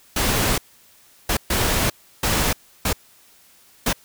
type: noise bursts at uneven times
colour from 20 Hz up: pink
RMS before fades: -20 dBFS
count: 6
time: 0.16-0.58 / 1.29-1.37 / 1.5-1.9 / 2.23-2.53 / 2.85-2.93 / 3.86-3.93 s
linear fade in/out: 5 ms
effects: white hiss -53 dBFS RMS until 4.04 s